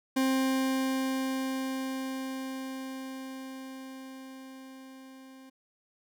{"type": "tone with level ramp", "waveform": "40% pulse", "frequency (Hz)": 264, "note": "C4", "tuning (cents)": 16, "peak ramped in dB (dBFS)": [-23, -48], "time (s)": [0.16, 5.5], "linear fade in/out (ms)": 10, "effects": []}